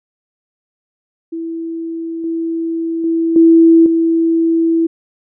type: tone with level steps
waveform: sine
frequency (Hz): 329.6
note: E4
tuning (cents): 0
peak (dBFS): -20 / -16 / -12 / -4 / -10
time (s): 1.32-4.87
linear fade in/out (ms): 10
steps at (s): 2.24 / 3.04 / 3.36 / 3.86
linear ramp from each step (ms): 2
effects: none